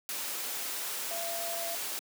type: tone in noise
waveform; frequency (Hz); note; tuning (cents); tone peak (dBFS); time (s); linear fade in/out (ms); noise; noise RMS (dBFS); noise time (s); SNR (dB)
sine; 677; E5; +46; -37; 1.11-1.75; 0; white; -36; 0.09-1.99; -4
effects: high-pass 300 Hz 12 dB/octave